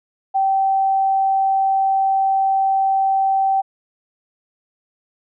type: tone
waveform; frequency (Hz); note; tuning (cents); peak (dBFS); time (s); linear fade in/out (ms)
sine; 775; G5; -20; -14; 0.34-3.62; 20
effects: none